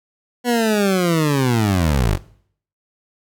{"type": "linear sweep", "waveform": "20% pulse", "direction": "down", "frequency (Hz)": [246.9, 42], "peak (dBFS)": -10, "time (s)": [0.44, 2.19], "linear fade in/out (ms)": 50, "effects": ["noise-tail reverb RT60 0.6 s tail -20 dB re dry"]}